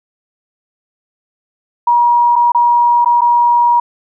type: tone with dropouts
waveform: sine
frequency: 955 Hz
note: A#5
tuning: 42 cents sharp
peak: -7 dBFS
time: 1.87-3.8 s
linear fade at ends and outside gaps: 5 ms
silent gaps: 2.357-2.361 / 2.52-2.547 / 3.047-3.058 / 3.209-3.216 s
effects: none